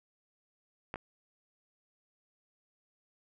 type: clicks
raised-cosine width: 0.5 ms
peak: -23 dBFS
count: 2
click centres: 0.941 / 0.958 s
effects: none